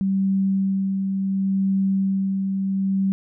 sine tone with tremolo, 193.5 Hz, G3, 22 cents flat, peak -17 dBFS, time 0.01-3.12 s, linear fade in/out 0 ms, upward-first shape sine, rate 0.7 Hz, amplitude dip 35%, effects none

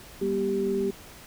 sine tone cluster, 197.3 / 240.7 / 391.8 Hz, G3 / B3 / G4, +11 / -44 / -1 cents, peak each -31 / -32 / -25 dBFS, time 0.21-0.91 s, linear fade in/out 10 ms, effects pink hiss -47 dBFS RMS until 1.26 s

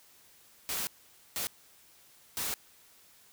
white noise bursts at uneven times, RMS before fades -34 dBFS, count 3, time 0.69-0.87 / 1.36-1.47 / 2.37-2.54 s, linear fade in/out 0 ms, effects white hiss -60 dBFS RMS until 3.32 s

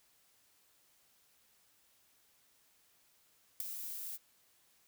violet noise with ADSR envelope, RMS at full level -32 dBFS, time 3.6-4.18 s, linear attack 3 ms, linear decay 8 ms, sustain -11 dB, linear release 33 ms, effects white hiss -70 dBFS RMS until 4.87 s

